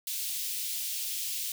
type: high-pass noise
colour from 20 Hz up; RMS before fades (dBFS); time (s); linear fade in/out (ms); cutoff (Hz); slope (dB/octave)
white; -34; 0.07-1.52; 2; 2700; 24
effects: none